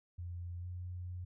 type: tone with pitch glide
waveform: sine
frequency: 87.5 to 89.6 Hz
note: F2 to F2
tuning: +4 to +45 cents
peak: -40 dBFS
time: 0.18-1.25 s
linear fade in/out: 10 ms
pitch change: +41 cents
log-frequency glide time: 0.59-0.67 s
effects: none